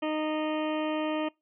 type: harmonic tone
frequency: 308.6 Hz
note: D#4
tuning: 14 cents flat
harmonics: 1 / 2 / 3 / 4 / 6 / 7 / 8 / 9 / 10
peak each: -30 / -32 / -38 / -40 / -44 / -49 / -43 / -45 / -44 dBFS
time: 0.02-1.29 s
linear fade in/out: 10 ms
effects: noise-tail reverb RT60 0.2 s tail -24 dB re dry